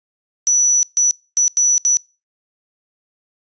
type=tone bursts at uneven times; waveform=sine; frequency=5920 Hz; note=F#8; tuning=in tune; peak=-11 dBFS; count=5; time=0.47-0.83 / 0.97-1.11 / 1.37-1.48 / 1.57-1.78 / 1.85-1.97 s; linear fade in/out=0 ms; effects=noise-tail reverb RT60 0.3 s tail -25 dB re dry + resampled to 16000 Hz